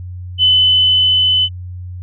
sine tone with level ramp, 3018 Hz, F#7, 34 cents sharp, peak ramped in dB -7 to -10 dBFS, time 0.38-1.49 s, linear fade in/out 50 ms, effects added 90 Hz sine -25 dBFS peak until 2.02 s

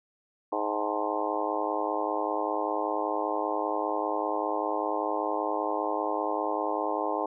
harmonic tone with a mistuned harmonic, 105.1 Hz, G#2, 21 cents sharp, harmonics 3 / 4 / 5 / 6 / 7 / 8 / 9 / 10, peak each -35 / -35 / -35 / -35 / -35 / -35 / -35 / -35 dBFS, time 0.52-7.26 s, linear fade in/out 5 ms, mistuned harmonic 9, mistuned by -65 cents, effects none

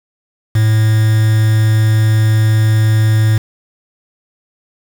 triangle tone with quantisation, 109.3 Hz, A2, 11 cents flat, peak -6 dBFS, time 0.55-3.38 s, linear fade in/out 5 ms, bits 4, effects none

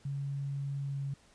sine tone with pitch glide, 139.6 to 138.64 Hz, C#3 to C#3, +13 to +1 cents, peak -33 dBFS, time 0.05-1.14 s, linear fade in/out 5 ms, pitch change -12 cents, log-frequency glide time 0.81-1.01 s, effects pink hiss -63 dBFS RMS until 1.34 s + resampled to 22050 Hz

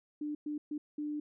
sine tone bursts at uneven times, 297.9 Hz, D4, 25 cents sharp, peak -34 dBFS, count 4, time 0.21-0.35 / 0.46-0.58 / 0.71-0.78 / 0.98-1.2 s, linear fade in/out 5 ms, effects none

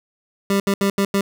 25% pulse tone bursts at uneven times, 198.1 Hz, G3, 18 cents sharp, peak -12 dBFS, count 5, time 0.5-0.6 / 0.67-0.74 / 0.81-0.9 / 0.98-1.05 / 1.14-1.21 s, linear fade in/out 2 ms, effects none

